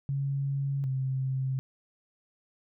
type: tone pair in turn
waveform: sine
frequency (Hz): 138.59 / 132.26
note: C#3 / C3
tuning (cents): 0 / +19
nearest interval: minor second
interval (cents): 81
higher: first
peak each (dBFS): -27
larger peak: neither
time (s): 0.09-0.84 / 0.84-1.59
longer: neither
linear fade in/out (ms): 0
effects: none